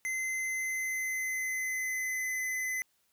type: tone with pitch glide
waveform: square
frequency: 2060 to 2028 Hz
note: C7 to B6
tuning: -28 to +45 cents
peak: -32 dBFS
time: 0.05-2.82 s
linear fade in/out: 0 ms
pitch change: -27 cents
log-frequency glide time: 0.37-2.39 s
effects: white hiss -73 dBFS RMS until 3.12 s